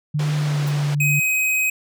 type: tone with pitch glide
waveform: sine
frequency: 149.8 to 145.79 Hz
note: D3 to D3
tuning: +35 to -12 cents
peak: -18 dBFS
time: 0.14-1.2 s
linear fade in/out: 10 ms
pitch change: -47 cents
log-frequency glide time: 0.36-0.65 s
type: band-pass noise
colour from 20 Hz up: pink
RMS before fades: -33 dBFS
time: 0.19-0.95 s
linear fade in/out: 5 ms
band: 250 to 6100 Hz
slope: 12 dB/octave
type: noise with exponential decay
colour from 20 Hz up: blue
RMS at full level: -35 dBFS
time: 0.67-0.77 s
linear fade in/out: 1 ms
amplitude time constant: 20 ms
type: tone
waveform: square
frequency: 2525 Hz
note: D#7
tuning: 25 cents sharp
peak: -18 dBFS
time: 1-1.7 s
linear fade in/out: 5 ms
effects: none